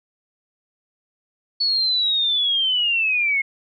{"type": "linear sweep", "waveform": "sine", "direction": "down", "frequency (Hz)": [4435, 2146], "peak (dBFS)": -17, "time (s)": [1.6, 3.42], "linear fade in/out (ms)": 10, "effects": []}